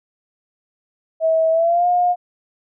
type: tone with pitch glide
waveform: sine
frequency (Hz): 646 to 712.7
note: E5 to F5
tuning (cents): -35 to +35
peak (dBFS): -13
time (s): 1.2-2.16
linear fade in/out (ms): 50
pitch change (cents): +170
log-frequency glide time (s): 1.51-1.87
effects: none